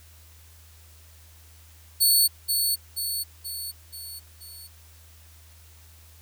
10% pulse tone with echo, 4435 Hz, C#8, in tune, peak -10 dBFS, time 2-2.28 s, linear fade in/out 20 ms, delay 480 ms, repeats 5, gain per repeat -5 dB, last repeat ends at 4.68 s, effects added 80 Hz sine -50 dBFS peak until 6.21 s + white hiss -55 dBFS RMS until 6.21 s

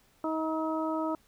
harmonic tone with a mistuned harmonic, 317 Hz, D#4, 32 cents sharp, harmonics 1 / 2 / 3 / 4, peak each -31 / -34 / -36 / -37 dBFS, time 0.24-1.15 s, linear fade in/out 2 ms, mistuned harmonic 4, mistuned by +15 cents, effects pink hiss -65 dBFS RMS until 1.27 s

